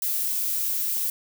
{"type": "noise", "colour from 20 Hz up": "violet", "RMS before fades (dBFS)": -26, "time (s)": [0.02, 1.1], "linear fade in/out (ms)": 2, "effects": []}